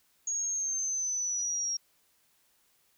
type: linear sweep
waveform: sine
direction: down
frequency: 6645 to 5590 Hz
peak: -29 dBFS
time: 0.27-1.77 s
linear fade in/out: 5 ms
effects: white hiss -69 dBFS RMS until 2.97 s